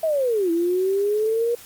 sine linear two-way sweep, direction down then up, 660 to 329.8 to 478.6 Hz, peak -18 dBFS, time 0.03-1.55 s, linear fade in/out 5 ms, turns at 0.51 s, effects white hiss -44 dBFS RMS until 1.65 s + Opus 32 kbps

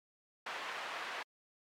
pink band-pass noise, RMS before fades -42 dBFS, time 0.46-1.23 s, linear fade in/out 5 ms, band 870 to 2600 Hz, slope 12 dB/octave, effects MP3 96 kbps

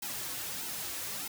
white noise with flanger, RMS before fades -38 dBFS, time 0.02-1.28 s, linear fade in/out 5 ms, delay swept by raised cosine 1.7 to 5 ms, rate 1.6 Hz, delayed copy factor -0.9, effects none

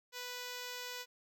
5% pulse tone, 493.9 Hz, B4, in tune, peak -30 dBFS, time 0.12-1.06 s, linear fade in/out 50 ms, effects none

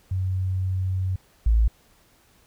sine tone pair in turn, 93.5 / 55.6 Hz, F#2 / A1, +19 / +19 cents, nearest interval major sixth, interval 900 cents, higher first, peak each -22 / -15 dBFS, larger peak second, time 0.11-1.16 / 1.46-1.68 s, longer first, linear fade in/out 5 ms, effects pink hiss -59 dBFS RMS until 2.46 s

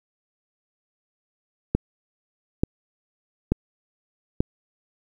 click train, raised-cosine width 3 ms, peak -6 dBFS, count 4, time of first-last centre 1.75-4.405 s, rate 1.13 Hz, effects 8-bit

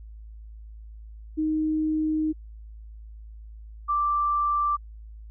sine tone pair in turn, 311.1 / 1174.6 Hz, D#4 / D6, 0 / 0 cents, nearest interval octave + major seventh, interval 2300 cents, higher second, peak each -22 / -21 dBFS, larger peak second, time 1.37-2.33 / 3.88-4.77 s, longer first, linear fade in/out 20 ms, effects added 54 Hz sine -40 dBFS peak until 5.3 s

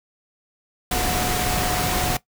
sine tone in noise, 728 Hz, F#5, 28 cents flat, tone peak -27 dBFS, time 0.91-2.17 s, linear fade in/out 5 ms, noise pink, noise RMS -23 dBFS, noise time 0.91-2.17 s, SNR -7 dB, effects noise-tail reverb RT60 0.1 s tail -17 dB re dry

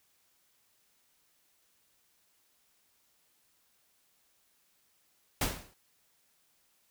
pink noise with exponential decay, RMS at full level -26 dBFS, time 5.41-5.74 s, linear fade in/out 5 ms, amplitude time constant 71 ms, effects white hiss -71 dBFS RMS until 6.9 s

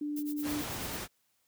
sine tone, 295.2 Hz, D4, 9 cents sharp, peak -32 dBFS, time 0.01-0.62 s, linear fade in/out 5 ms
violet noise with tremolo, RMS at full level -42 dBFS, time 0.16-0.97 s, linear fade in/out 5 ms, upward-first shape sine, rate 9.2 Hz, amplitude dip 100%
pink noise, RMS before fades -38 dBFS, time 0.42-1.08 s, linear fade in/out 50 ms
effects white hiss -74 dBFS RMS until 1.47 s + high-pass 60 Hz 12 dB/octave

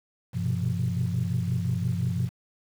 sine tone cluster, 97.5 / 121 / 126.8 / 172.2 Hz, G2 / B2 / B2 / F3, -9 / -35 / +46 / -24 cents, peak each -29 dBFS, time 0.33-2.3 s, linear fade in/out 50 ms, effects tanh soft clip ceiling -17 dBFS + 8-bit

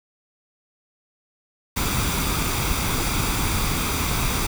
pink noise with comb filter, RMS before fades -23 dBFS, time 1.76-4.47 s, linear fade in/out 10 ms, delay 0.84 ms, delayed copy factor +0.5, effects none

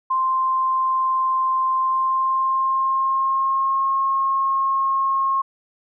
sine tone with pitch glide, 1046.5 to 1079.7 Hz, C6 to C#6, 0 to -46 cents, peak -17 dBFS, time 0.1-5.42 s, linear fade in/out 10 ms, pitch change +54 cents, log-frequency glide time 1.76-3.9 s, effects none

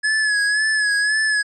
square tone with vibrato, 1700 Hz, G#6, 40 cents sharp, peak -17 dBFS, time 0.03-1.43 s, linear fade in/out 20 ms, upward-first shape sine, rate 1.9 Hz, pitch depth 48 cents each way, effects resampled to 24000 Hz

